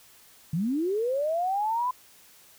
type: linear sweep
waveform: sine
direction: up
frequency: 147.3 to 1018 Hz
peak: -24 dBFS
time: 0.53-1.91 s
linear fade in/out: 5 ms
effects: white hiss -55 dBFS RMS until 2.58 s